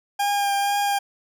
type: tone with vibrato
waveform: 40% pulse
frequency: 806 Hz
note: G5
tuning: 48 cents sharp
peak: -19 dBFS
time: 0.19-0.99 s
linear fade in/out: 10 ms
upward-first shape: triangle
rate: 2.1 Hz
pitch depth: 18 cents each way
effects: none